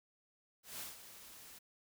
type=noise with ADSR envelope; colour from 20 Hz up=white; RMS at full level=-44 dBFS; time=0.63-1.59 s; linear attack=170 ms; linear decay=150 ms; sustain=-11 dB; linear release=11 ms; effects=none